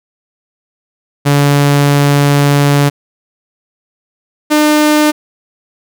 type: tone pair in turn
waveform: sawtooth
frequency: 143 / 301.7 Hz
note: D3 / D4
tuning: -46 / +47 cents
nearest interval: octave + minor second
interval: 1293 cents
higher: second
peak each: -3 dBFS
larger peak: neither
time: 1.25-2.9 / 4.5-5.12 s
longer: first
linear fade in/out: 20 ms
effects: none